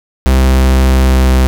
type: tone with pitch glide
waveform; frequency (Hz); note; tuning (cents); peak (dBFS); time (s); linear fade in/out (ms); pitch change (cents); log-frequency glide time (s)
45% pulse; 65.4 to 64.72; C2 to C2; 0 to -18; -6; 0.26-1.47; 0; -18; 0.52-1.29
effects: none